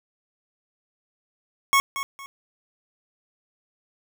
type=tone with echo; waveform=25% pulse; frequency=1100 Hz; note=C#6; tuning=14 cents flat; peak=-12 dBFS; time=1.73-1.8 s; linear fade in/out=0 ms; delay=230 ms; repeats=2; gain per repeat=-11 dB; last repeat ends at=2.26 s; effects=none